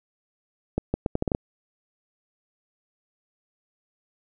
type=accelerating click train; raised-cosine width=2 ms; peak=-10 dBFS; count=8; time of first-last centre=0.78-1.349 s; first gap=160 ms; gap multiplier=0.76; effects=none